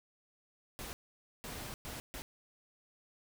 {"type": "noise bursts at uneven times", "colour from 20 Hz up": "pink", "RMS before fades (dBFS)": -44, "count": 4, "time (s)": [[0.79, 0.93], [1.44, 1.74], [1.85, 2], [2.14, 2.22]], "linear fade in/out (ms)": 0, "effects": []}